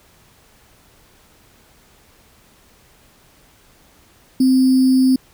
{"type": "tone with sample-and-hold", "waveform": "sine", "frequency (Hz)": 259.9, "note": "C4", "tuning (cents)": -11, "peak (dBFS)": -10, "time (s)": [4.4, 5.16], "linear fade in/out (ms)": 5, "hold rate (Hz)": 4900, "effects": ["pink hiss -52 dBFS RMS until 5.33 s"]}